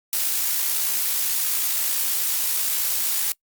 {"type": "noise with amplitude modulation", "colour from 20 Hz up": "blue", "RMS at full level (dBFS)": -21, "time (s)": [0.13, 3.32], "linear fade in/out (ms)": 0, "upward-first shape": "sine", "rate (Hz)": 58.5, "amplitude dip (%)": 35, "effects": ["noise-tail reverb RT60 0.1 s tail -25 dB re dry", "Opus 48 kbps"]}